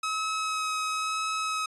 sawtooth tone with vibrato, 1279 Hz, D#6, 47 cents sharp, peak -24 dBFS, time 0.03-1.66 s, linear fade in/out 5 ms, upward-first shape sine, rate 1 Hz, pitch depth 10 cents each way, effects resampled to 24000 Hz

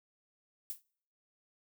violet noise with exponential decay, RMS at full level -36 dBFS, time 0.7-0.82 s, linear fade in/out 0 ms, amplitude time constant 26 ms, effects noise-tail reverb RT60 0.6 s tail -26 dB re dry

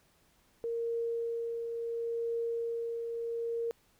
sine tone with tremolo, 464.1 Hz, A#4, 8 cents flat, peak -30 dBFS, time 0.64-3.71 s, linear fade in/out 0 ms, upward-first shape triangle, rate 0.72 Hz, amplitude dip 40%, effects pink hiss -68 dBFS RMS until 3.99 s

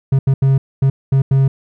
triangle tone bursts at uneven times, 135.1 Hz, C#3, 44 cents flat, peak -7 dBFS, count 6, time 0.12-0.19 / 0.27-0.34 / 0.42-0.58 / 0.82-0.9 / 1.12-1.22 / 1.31-1.48 s, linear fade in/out 5 ms, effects none

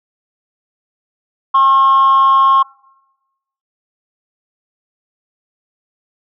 sine tone with amplitude modulation, 1079 Hz, C#6, 47 cents flat, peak -3 dBFS, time 1.54-2.63 s, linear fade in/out 10 ms, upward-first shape sine, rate 273 Hz, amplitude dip 50%, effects noise-tail reverb RT60 1.0 s tail -25 dB re dry + tanh soft clip ceiling -4 dBFS

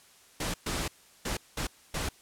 pink noise bursts at uneven times, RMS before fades -32 dBFS, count 5, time 0.4-0.54 / 0.66-0.88 / 1.25-1.37 / 1.57-1.67 / 1.94-2.09 s, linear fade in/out 5 ms, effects white hiss -58 dBFS RMS until 2.21 s + low-pass 11000 Hz 12 dB/octave

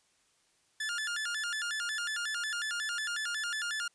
sawtooth tone with vibrato, 1568 Hz, G6, in tune, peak -29 dBFS, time 0.8-3.88 s, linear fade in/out 5 ms, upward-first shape square, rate 5.5 Hz, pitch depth 180 cents each way, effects white hiss -70 dBFS RMS until 3.94 s + resampled to 22050 Hz

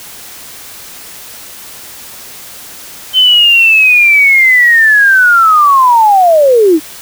sine linear sweep, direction down, 3082 to 293.7 Hz, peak -3 dBFS, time 3.13-6.8 s, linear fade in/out 50 ms, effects white hiss -30 dBFS RMS until 7.01 s

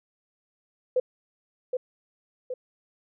sine tone with echo, 506 Hz, B4, 42 cents sharp, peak -19 dBFS, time 0.96-1 s, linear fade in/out 5 ms, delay 770 ms, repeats 2, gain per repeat -5 dB, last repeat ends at 2.54 s, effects none

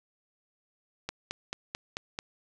click train, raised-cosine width 0.2 ms, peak -16 dBFS, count 6, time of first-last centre 1.09-2.189 s, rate 4.55 Hz, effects none

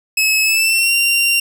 sawtooth tone with pitch glide, 2580 to 2765 Hz, E7 to F7, -38 to -18 cents, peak -9 dBFS, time 0.17-1.4 s, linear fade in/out 5 ms, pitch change +120 cents, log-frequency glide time 0.43-0.94 s, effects none

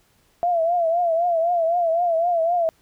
sine tone with vibrato, 679 Hz, F5, 49 cents flat, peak -17 dBFS, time 0.43-2.69 s, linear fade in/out 0 ms, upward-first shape triangle, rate 3.9 Hz, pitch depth 100 cents each way, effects pink hiss -61 dBFS RMS until 2.81 s

